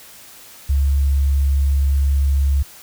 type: tone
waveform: sine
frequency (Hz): 69.5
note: C#2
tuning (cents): +5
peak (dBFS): -13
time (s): 0.69-2.63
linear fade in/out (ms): 10
effects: white hiss -42 dBFS RMS until 2.82 s